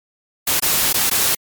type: noise with dropouts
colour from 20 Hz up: white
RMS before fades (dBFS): -17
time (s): 0.47-1.35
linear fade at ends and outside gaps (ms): 5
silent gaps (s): 0.599-0.622 / 0.929-0.941 / 1.098-1.111
effects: MP3 96 kbps